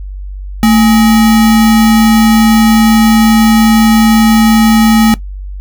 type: tone with sample-and-hold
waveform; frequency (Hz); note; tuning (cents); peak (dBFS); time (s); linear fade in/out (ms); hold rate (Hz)
sine; 222.2; A3; +17; -3; 0.63-5.14; 0; 1050
effects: noise-tail reverb RT60 0.1 s tail -17 dB re dry + added 48 Hz sine -20 dBFS peak until 5.6 s